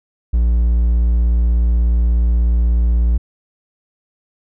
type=tone; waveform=triangle; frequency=58.27 Hz; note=A#1; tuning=in tune; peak=-9 dBFS; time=0.33-3.18 s; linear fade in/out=10 ms; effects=none